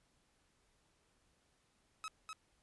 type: tone with echo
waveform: sawtooth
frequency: 1283 Hz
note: E6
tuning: 47 cents flat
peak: -38 dBFS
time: 2.04-2.08 s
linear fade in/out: 0 ms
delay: 250 ms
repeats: 1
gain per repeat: -3 dB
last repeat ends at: 2.33 s
effects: pink hiss -75 dBFS RMS until 2.62 s + resampled to 24000 Hz